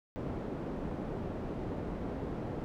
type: low-pass noise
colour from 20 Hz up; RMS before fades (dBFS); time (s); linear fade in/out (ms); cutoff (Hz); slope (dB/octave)
white; -38; 0.16-2.64; 0; 410; 12
effects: none